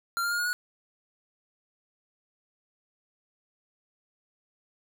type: tone with pitch steps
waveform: square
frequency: 1381 / 1400.3 / 1419.8 / 1439.6 / 1459.7 Hz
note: F6 / F6 / F6 / F#6 / F#6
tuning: -20 / +4 / +28 / -48 / -24 cents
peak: -27 dBFS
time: 0.17-0.53 s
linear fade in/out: 0 ms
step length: 72 ms
effects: none